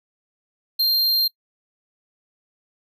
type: tone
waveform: square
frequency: 4186 Hz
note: C8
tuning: in tune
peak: -17 dBFS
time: 0.79-1.28 s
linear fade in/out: 10 ms
effects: noise-tail reverb RT60 0.1 s tail -24 dB re dry